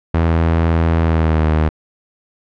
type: tone with pitch glide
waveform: sawtooth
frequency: 82.41 to 78.01 Hz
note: E2 to D#2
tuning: 0 to +5 cents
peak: -8 dBFS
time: 0.14-1.69 s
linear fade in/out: 5 ms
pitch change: -95 cents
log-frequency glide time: 0.97-1.45 s
effects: low-pass 2000 Hz 12 dB/octave